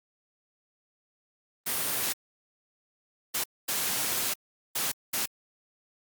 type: noise bursts at uneven times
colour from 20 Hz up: white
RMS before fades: -29 dBFS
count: 5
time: 1.66-2.13 / 3.34-3.44 / 3.68-4.34 / 4.75-4.92 / 5.13-5.26 s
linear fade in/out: 10 ms
effects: high-pass 100 Hz 12 dB/octave + Opus 32 kbps